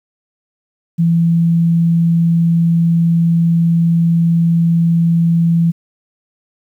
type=tone; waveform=sine; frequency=167.6 Hz; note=E3; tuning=29 cents sharp; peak=-9 dBFS; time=0.98-5.72 s; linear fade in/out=20 ms; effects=8-bit